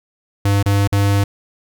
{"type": "tone with dropouts", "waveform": "square", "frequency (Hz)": 100.2, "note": "G2", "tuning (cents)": 38, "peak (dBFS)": -13, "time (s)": [0.45, 1.24], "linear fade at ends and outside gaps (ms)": 5, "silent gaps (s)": [[0.628, 0.659], [0.875, 0.924]], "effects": []}